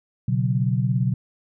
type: chord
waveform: sine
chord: B suspended second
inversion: none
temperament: equal with one note detuned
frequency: 123.47 / 141.01 / 185 Hz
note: B2 / C#3 / F#3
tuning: 0 / +30 / 0 cents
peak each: -21 / -24 / -25 dBFS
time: 0.28-1.14 s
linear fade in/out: 5 ms
effects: none